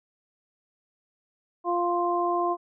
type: harmonic tone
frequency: 349.2 Hz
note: F4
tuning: in tune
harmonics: 1 / 2 / 3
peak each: -27 / -27 / -27 dBFS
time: 1.64-2.57 s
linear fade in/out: 50 ms
effects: none